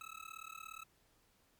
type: tone with amplitude modulation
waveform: 25% pulse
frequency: 1298 Hz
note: E6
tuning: 27 cents flat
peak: -40 dBFS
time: 0.01-0.84 s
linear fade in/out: 0 ms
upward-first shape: sine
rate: 37.1 Hz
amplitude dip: 100%
effects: pink hiss -72 dBFS RMS until 1.59 s + MP3 96 kbps

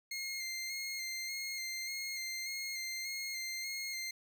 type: tone with vibrato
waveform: 20% pulse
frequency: 2120 Hz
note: C7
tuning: 22 cents sharp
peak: -33 dBFS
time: 0.11-4.11 s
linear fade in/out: 5 ms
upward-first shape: square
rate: 1.7 Hz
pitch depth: 23 cents each way
effects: none

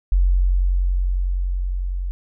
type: tone with level ramp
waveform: sine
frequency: 45.4 Hz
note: F#1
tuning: 32 cents flat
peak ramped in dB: -12 to -22 dBFS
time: 0.12-2.11 s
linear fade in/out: 0 ms
effects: none

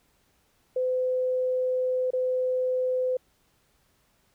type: tone with dropouts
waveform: sine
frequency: 509 Hz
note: C5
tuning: 48 cents flat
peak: -23 dBFS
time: 0.76-3.17 s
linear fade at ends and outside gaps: 5 ms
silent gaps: 2.106-2.133 s
effects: pink hiss -67 dBFS RMS until 4.34 s

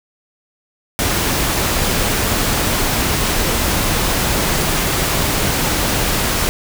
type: noise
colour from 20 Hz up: pink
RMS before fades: -17 dBFS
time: 0.99-6.49 s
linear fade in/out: 0 ms
effects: none

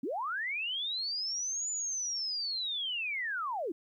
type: linear two-way sweep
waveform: sine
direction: up then down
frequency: 222.8 to 7040 to 290 Hz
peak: -32 dBFS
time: 0.03-3.72 s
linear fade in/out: 5 ms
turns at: 1.7 s
effects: 12-bit

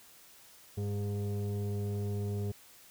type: tone with frequency modulation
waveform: sine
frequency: 101.7 Hz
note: G#2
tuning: 36 cents flat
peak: -30 dBFS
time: 0.77-2.52 s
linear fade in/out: 10 ms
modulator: 306 Hz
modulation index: 0.73
effects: tanh soft clip ceiling -28 dBFS + white hiss -57 dBFS RMS until 2.9 s

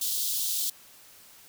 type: high-pass noise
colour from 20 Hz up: white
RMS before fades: -29 dBFS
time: 0.01-0.7 s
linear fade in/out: 5 ms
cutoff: 3200 Hz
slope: 48 dB/octave
effects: white hiss -53 dBFS RMS until 1.48 s

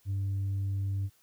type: tone with tanh clipping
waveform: sine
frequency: 98 Hz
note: G2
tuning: in tune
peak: -29 dBFS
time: 0.05-1.1 s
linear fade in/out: 50 ms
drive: 1 dB
effects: white hiss -66 dBFS RMS until 1.22 s

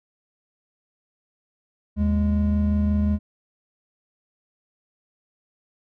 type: tone pair together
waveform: triangle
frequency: 77.46 / 206.8 Hz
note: D#2 / G#3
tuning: -7 / -7 cents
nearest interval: octave + perfect fourth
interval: 1700 cents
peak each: -19 dBFS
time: 1.96-3.19 s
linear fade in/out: 50 ms
effects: none

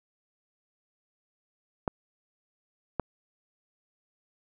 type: clicks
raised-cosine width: 1 ms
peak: -13 / -13 dBFS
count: 2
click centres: 1.878 / 2.997 s
effects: none

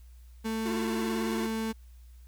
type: tone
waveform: 35% pulse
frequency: 222.4 Hz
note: A3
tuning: 19 cents sharp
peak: -28 dBFS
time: 0.44-1.73 s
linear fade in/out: 20 ms
type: tone with vibrato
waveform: 45% pulse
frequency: 349.2 Hz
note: F4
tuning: in tune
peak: -33 dBFS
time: 0.65-1.47 s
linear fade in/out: 10 ms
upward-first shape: triangle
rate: 18 Hz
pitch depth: 110 cents each way
effects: added 60 Hz sine -48 dBFS peak until 2.27 s + white hiss -67 dBFS RMS until 2.27 s

